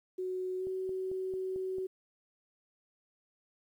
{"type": "tone with pitch glide", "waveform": "sine", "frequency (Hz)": [370, 375.8], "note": ["F#4", "F#4"], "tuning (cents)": [0, 27], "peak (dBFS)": -33, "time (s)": [0.18, 1.87], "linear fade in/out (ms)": 10, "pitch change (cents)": 27, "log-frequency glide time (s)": [0.58, 0.64]}
{"type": "click train", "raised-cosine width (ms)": 2, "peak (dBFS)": -36, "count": 6, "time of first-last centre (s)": [0.67, 1.784], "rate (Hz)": 4.49}
{"effects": ["11-bit"]}